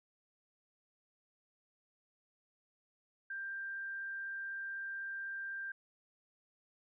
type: tone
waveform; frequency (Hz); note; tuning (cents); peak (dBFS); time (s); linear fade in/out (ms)
sine; 1584; G6; +18; -39; 3.3-5.72; 5
effects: none